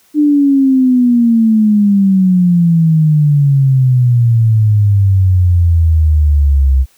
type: exponential sweep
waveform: sine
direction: down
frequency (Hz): 301.9 to 64.9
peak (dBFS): -6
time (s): 0.14-6.86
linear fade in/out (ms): 50
effects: white hiss -51 dBFS RMS until 6.97 s